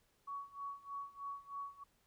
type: tone with tremolo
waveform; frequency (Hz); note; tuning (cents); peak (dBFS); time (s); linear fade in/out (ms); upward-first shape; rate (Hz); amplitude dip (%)
sine; 1122; C#6; +21; -40; 0.27-1.84; 10; sine; 3.2; 90
effects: pink hiss -75 dBFS RMS until 2.06 s